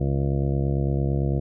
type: harmonic tone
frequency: 68.9 Hz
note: C#2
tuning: 10 cents flat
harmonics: 1 / 2 / 3 / 4 / 5 / 6 / 7 / 8 / 9 / 10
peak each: -26 / -23 / -31 / -36 / -31 / -42 / -35 / -41 / -40 / -41 dBFS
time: 0-1.4 s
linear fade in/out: 10 ms
effects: none